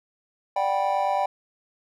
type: chord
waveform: triangle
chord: G major seventh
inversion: second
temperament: just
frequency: 588 / 735 / 784 / 980 Hz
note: D5 / F#5 / G5 / B5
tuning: +2 / -12 / 0 / -14 cents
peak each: -26 / -28 / -22 / -27 dBFS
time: 0.56-1.26 s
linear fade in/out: 5 ms
effects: none